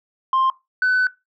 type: tone pair in turn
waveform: sine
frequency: 1053 / 1504.6 Hz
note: C6 / F#6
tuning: +11 / +29 cents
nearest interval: tritone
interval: 618 cents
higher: second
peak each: -13 dBFS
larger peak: neither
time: 0.33-0.5 / 0.82-1.07 s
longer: second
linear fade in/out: 2 ms
effects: noise-tail reverb RT60 0.2 s tail -19 dB re dry + tanh soft clip ceiling -13 dBFS